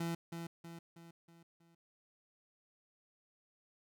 30% pulse tone with echo, 167.9 Hz, E3, 32 cents sharp, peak -33 dBFS, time 0-0.15 s, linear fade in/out 5 ms, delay 320 ms, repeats 5, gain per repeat -6 dB, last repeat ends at 1.75 s, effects none

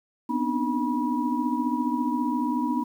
sine tone cluster, 246.5 / 261 / 290 / 305.2 / 969 Hz, B3 / C4 / D4 / D#4 / B5, -3 / -4 / -22 / -33 / -33 cents, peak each -27 / -32 / -34 / -29 / -29 dBFS, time 0.29-2.84 s, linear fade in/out 10 ms, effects 9-bit

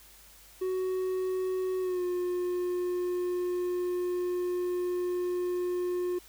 triangle tone with pitch glide, 372.1 to 357.6 Hz, F#4 to F4, +10 to +41 cents, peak -26 dBFS, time 0.61-6.19 s, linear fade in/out 10 ms, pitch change -69 cents, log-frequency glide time 1.8-2.03 s, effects added 50 Hz sine -60 dBFS peak until 6.28 s + white hiss -55 dBFS RMS until 6.28 s

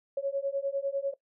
sine beating tone pair, 548 / 558 Hz, C#5 / C#5, -20 / +11 cents, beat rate 10 Hz, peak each -31 dBFS, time 0.17-1.14 s, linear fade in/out 5 ms, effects noise-tail reverb RT60 0.1 s tail -19 dB re dry

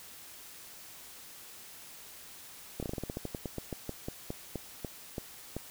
slowing click train, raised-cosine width 2 ms, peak -22 dBFS, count 21, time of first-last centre 2.8-5.566 s, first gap 27 ms, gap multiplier 1.15, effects white hiss -50 dBFS RMS until 5.7 s

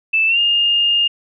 sine tone with pitch glide, 2637 to 2826 Hz, E7 to F7, 0 to +20 cents, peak -12 dBFS, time 0.13-1.08 s, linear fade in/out 10 ms, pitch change +120 cents, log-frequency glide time 0.27-0.39 s, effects none

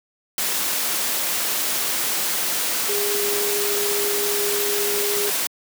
sine tone in noise, 409.3 Hz, G#4, 25 cents flat, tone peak -24 dBFS, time 2.89-5.3 s, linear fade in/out 2 ms, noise white, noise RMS -23 dBFS, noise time 0.38-5.47 s, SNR -4 dB, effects high-pass 200 Hz 12 dB/octave

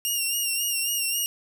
10% pulse tone with vibrato, 2800 Hz, F7, 4 cents sharp, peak -16 dBFS, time 0.05-1.26 s, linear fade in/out 0 ms, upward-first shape sine, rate 3.7 Hz, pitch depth 50 cents each way, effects none

